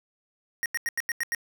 square tone bursts, 1873 Hz, A#6, 8 cents sharp, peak -26 dBFS, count 7, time 0.63-1.348 s, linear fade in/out 0 ms, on 28 ms, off 87 ms, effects none

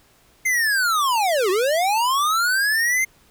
square linear two-way sweep, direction down then up, 2109 to 355.1 to 2109 Hz, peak -18 dBFS, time 0.45-3.05 s, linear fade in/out 10 ms, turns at 1.5 s, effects pink hiss -56 dBFS RMS until 3.3 s

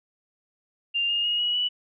sine tone with pitch steps, 2794 / 2833 / 2873 / 2913 / 2953 Hz, F7 / F7 / F7 / F#7 / F#7, 0 / +24 / +48 / -28 / -4 cents, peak -22 dBFS, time 0.94-1.69 s, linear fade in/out 20 ms, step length 150 ms, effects none

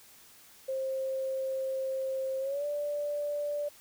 sine tone with pitch glide, 530 to 584.7 Hz, C5 to D5, +22 to -8 cents, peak -30 dBFS, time 0.68-3.69 s, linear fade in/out 10 ms, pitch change +170 cents, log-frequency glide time 2.4-2.65 s, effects white hiss -56 dBFS RMS until 3.8 s

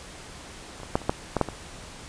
clicks, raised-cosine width 1 ms, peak -28 / -24 / -7 / -26 / -7 / -9 / -6 / -18 dBFS, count 8, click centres 0.801 / 0.833 / 0.955 / 1.017 / 1.095 / 1.367 / 1.413 / 1.487 s, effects pink hiss -43 dBFS RMS until 2.08 s + resampled to 22050 Hz

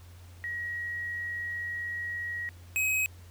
sine / square tone pair in turn, 1902 / 2539 Hz, A#6 / D#7, +34 / +34 cents, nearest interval perfect fourth, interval 500 cents, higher second, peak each -32 / -26 dBFS, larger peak second, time 0.44-2.49 / 2.76-3.06 s, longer first, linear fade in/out 0 ms, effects added 88 Hz sine -47 dBFS peak until 3.3 s + pink hiss -58 dBFS RMS until 3.3 s

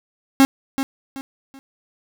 45% pulse tone with echo, 270.6 Hz, C#4, 42 cents flat, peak -9 dBFS, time 0.4-0.45 s, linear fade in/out 0 ms, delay 380 ms, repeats 3, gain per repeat -10 dB, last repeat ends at 1.59 s, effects none

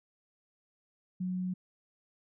sine tone, 183.2 Hz, F#3, 17 cents flat, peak -31 dBFS, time 1.2-1.54 s, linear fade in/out 10 ms, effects none

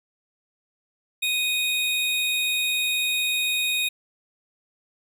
square tone pair together, 2489 / 3729 Hz, D#7 / A#7, 0 / 0 cents, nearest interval perfect fifth, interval 700 cents, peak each -25 / -26 dBFS, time 1.22-3.89 s, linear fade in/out 10 ms, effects none

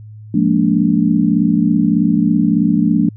sine chord, Bb dominant seventh, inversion second, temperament just, 174.81 / 209.8 / 233.1 / 291.4 Hz, F3 / Ab3 / Bb3 / D4, +2 / +18 / 0 / -13 cents, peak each -16 dBFS, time 0.34-3.09 s, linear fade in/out 5 ms, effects added 107 Hz sine -32 dBFS peak until 3.16 s

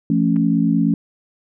sine chord, F augmented, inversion none, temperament equal with one note detuned, 170.72 / 220 / 277.2 Hz, F3 / A3 / C#4, -39 / 0 / 0 cents, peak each -18 dBFS, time 0.1-0.94 s, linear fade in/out 2 ms
clicks, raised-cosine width 0.5 ms, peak -27 dBFS, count 2, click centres 0.361 / 0.366 s
effects none

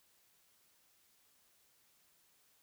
silence, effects white hiss -71 dBFS RMS until 2.62 s

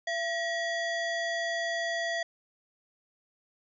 harmonic tone with a mistuned harmonic, 675 Hz, E5, 41 cents sharp, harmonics 1 / 3 / 5 / 7 / 9 / 10, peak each -32 / -32 / -40 / -44 / -47 / -50 dBFS, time 0.07-2.23 s, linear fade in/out 5 ms, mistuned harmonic 3, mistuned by -99 cents, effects none

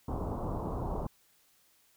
pink low-pass noise, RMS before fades -35 dBFS, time 0.08-1.07 s, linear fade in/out 5 ms, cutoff 1100 Hz, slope 48 dB/octave, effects white hiss -67 dBFS RMS until 1.96 s

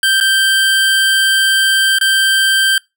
25% pulse tone with dropouts, 1568 Hz, G6, in tune, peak -6 dBFS, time 0.03-2.78 s, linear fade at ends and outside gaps 2 ms, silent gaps 0.202-0.209 / 1.986-2.011 s, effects noise-tail reverb RT60 0.2 s tail -24 dB re dry

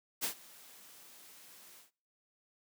white noise with ADSR envelope, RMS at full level -33 dBFS, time 0.21-1.91 s, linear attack 29 ms, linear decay 100 ms, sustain -23 dB, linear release 140 ms, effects noise-tail reverb RT60 0.5 s tail -25 dB re dry + high-pass 150 Hz 12 dB/octave

